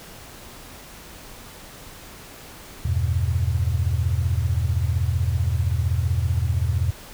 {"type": "chord", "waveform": "sine", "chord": "E minor", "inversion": "none", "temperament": "equal", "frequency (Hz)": [82.41, 98, 123.47], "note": ["E2", "G2", "B2"], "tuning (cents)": [0, 0, 0], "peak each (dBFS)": [-22, -24, -25], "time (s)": [2.85, 6.91], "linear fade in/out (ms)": 5, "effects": ["pink hiss -42 dBFS RMS until 7.13 s"]}